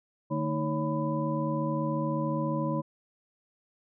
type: tone cluster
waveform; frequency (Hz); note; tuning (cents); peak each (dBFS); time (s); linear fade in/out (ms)
sine; 151.2 / 225.5 / 314.4 / 556 / 998; D#3 / A3 / D#4 / C#5 / B5; -49 / +43 / +18 / +5 / +18; -31 / -34 / -33 / -34 / -35; 0.3-2.82; 20
effects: none